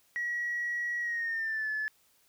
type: tone with pitch glide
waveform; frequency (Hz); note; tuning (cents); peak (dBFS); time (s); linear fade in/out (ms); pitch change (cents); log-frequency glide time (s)
sine; 1917 to 1727.7; A#6 to A6; +48 to -32; -29; 0.16-1.88; 0; -180; 1-1.7
effects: tanh soft clip ceiling -26 dBFS + white hiss -67 dBFS RMS until 2.28 s